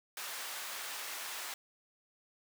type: high-pass noise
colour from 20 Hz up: pink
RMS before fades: -42 dBFS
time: 0.17-1.54 s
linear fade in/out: 2 ms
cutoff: 1000 Hz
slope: 12 dB/octave
effects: none